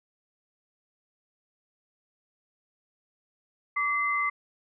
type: tone pair together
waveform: sine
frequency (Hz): 1154 / 2056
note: D6 / C7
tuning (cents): -31 / -31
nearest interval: minor seventh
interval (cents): 1000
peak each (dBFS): -27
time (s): 3.76-4.3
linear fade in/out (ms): 10
effects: none